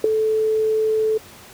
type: tone with ADSR envelope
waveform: sine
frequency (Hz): 436.6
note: A4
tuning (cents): -13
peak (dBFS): -7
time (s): 0.04-1.18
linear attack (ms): 4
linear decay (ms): 4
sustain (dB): -9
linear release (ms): 10
effects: pink hiss -43 dBFS RMS until 1.53 s + high-pass 80 Hz 12 dB/octave